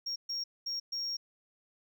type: tone bursts at uneven times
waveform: sine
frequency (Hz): 5570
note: F8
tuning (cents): -5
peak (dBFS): -31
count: 4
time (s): 0.06-0.16 / 0.29-0.44 / 0.66-0.8 / 0.92-1.17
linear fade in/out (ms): 10
effects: tanh soft clip ceiling -31 dBFS + 12-bit